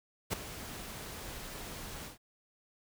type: noise with ADSR envelope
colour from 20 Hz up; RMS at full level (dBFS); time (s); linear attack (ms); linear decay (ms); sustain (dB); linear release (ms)
pink; -31; 0.3-2.18; 30; 9; -13; 130
effects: none